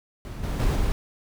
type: noise with level steps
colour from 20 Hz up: brown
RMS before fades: -34 / -27 / -22 / -24 dBFS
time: 0.25-0.92 s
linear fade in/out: 0 ms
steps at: 0.43 / 0.59 / 0.75 s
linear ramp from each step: 10 ms
effects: none